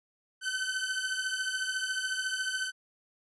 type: beating tone pair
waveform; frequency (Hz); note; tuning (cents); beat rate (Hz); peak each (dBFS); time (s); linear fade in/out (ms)
sawtooth; 1518 / 1532; F#6 / G6; +44 / -40; 14; -30; 0.41-2.72; 50
effects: resampled to 24000 Hz